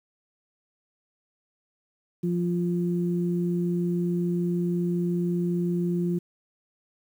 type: tone pair together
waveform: sine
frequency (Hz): 174.6 / 349.2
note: F3 / F4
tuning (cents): 0 / 0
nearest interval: octave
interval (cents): 1200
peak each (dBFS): -24 / -29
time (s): 2.23-6.19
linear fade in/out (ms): 10
effects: 9-bit